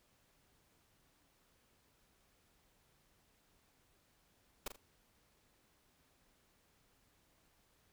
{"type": "noise with echo", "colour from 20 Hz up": "pink", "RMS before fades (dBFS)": -40, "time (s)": [4.66, 4.68], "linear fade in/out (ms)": 5, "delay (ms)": 41, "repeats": 2, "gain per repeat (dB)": -9, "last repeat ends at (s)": 4.762, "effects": ["pink hiss -73 dBFS RMS until 7.92 s"]}